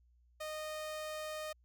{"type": "tone", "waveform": "sawtooth", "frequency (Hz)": 617, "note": "D#5", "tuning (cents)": -15, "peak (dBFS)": -36, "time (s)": [0.4, 1.53], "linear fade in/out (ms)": 10, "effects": ["added 60 Hz sine -65 dBFS peak until 1.64 s"]}